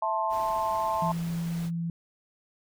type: chord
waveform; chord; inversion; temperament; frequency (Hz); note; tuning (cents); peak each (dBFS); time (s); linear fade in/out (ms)
sine; A minor; second; just; 660 / 880 / 1056; E5 / A5 / C6; +2 / 0 / +16; -31 / -28 / -30; 0.02-1.12; 5
type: noise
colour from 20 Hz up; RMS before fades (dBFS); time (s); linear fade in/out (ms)
pink; -45; 0.29-1.71; 50
type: tone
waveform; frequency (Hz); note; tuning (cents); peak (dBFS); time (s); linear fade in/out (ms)
sine; 168.3; E3; +36; -28; 1.02-1.9; 2
effects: none